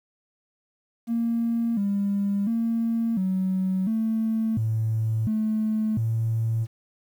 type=tone with pitch steps; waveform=triangle; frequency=231.9 / 200.5 / 229.1 / 187.9 / 222.4 / 110.8 / 217.2 / 112.9 Hz; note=A#3 / G3 / A#3 / F#3 / A3 / A2 / A3 / A2; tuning=-9 / +39 / -30 / +27 / +19 / +13 / -22 / +45 cents; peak=-18 dBFS; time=1.07-6.67 s; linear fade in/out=50 ms; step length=700 ms; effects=tanh soft clip ceiling -19 dBFS + 9-bit